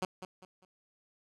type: tone with echo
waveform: 10% pulse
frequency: 184.8 Hz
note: F#3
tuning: 2 cents flat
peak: -23 dBFS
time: 0.02-0.05 s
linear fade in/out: 2 ms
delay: 200 ms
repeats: 3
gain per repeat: -10 dB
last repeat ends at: 0.65 s
effects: low-pass 9000 Hz 12 dB/octave